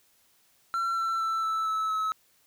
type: tone with pitch steps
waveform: triangle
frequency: 1356 / 1342.7 / 1329.6 / 1316.6 / 1303.8 / 1291 Hz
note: E6 / E6 / E6 / E6 / E6 / E6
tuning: +49 / +31 / +15 / -3 / -19 / -37 cents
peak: -24 dBFS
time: 0.74-2.12 s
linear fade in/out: 0 ms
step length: 230 ms
effects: white hiss -65 dBFS RMS until 2.46 s